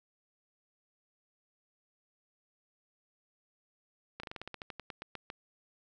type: slowing click train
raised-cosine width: 0.3 ms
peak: -25 dBFS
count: 15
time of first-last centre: 4.2-5.301 s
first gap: 34 ms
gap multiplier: 1.12
effects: none